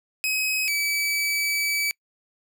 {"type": "tone pair in turn", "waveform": "sawtooth", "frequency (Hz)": [2539, 2296], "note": ["D#7", "D7"], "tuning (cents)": [34, -40], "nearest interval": "major second", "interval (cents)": 174, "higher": "first", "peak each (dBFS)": -19, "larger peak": "neither", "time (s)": [[0.24, 0.68], [0.68, 1.91]], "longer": "second", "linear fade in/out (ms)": 0, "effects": ["noise-tail reverb RT60 0.1 s tail -26 dB re dry"]}